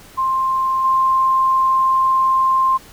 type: tone with level steps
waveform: sine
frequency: 1053 Hz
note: C6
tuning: 11 cents sharp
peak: -15 / -12 dBFS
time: 0.17-2.78 s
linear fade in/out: 20 ms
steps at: 0.84 s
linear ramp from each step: 10 ms
effects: pink hiss -43 dBFS RMS until 2.92 s